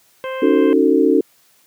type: harmonic tone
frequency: 523.3 Hz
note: C5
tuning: in tune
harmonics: 1 / 2 / 3 / 4 / 5 / 6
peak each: -24 / -30 / -34 / -36 / -38 / -40 dBFS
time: 0.24-0.73 s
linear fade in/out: 0 ms
type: chord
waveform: sine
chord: D# half-diminished seventh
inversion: third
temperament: equal with one note detuned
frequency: 277.2 / 311.1 / 370 / 447.9 Hz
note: C#4 / D#4 / F#4 / A4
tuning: 0 / 0 / 0 / +31 cents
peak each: -16 / -16 / -17 / -16 dBFS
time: 0.42-1.21 s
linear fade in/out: 5 ms
effects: white hiss -55 dBFS RMS until 1.66 s + high-pass 100 Hz 12 dB/octave